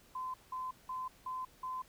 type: tone bursts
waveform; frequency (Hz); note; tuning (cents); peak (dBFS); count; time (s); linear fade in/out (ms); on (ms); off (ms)
sine; 1026; C6; -34; -37; 5; 0.15-1.82; 5; 190; 180
effects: pink hiss -63 dBFS RMS until 1.88 s